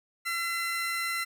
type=tone pair together; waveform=35% pulse; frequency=1356.9 / 2033 Hz; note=E6 / B6; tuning=+50 / +50 cents; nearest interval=perfect fifth; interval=700 cents; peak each=-32 / -29 dBFS; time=0.25-1.25 s; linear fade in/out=20 ms; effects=none